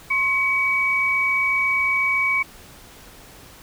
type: tone pair together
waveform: sine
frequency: 1070 / 2267 Hz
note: C6 / C#7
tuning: +38 / +38 cents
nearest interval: octave + minor second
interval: 1300 cents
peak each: -26 / -18 dBFS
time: 0.1-2.43 s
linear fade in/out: 10 ms
effects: pink hiss -45 dBFS RMS until 3.62 s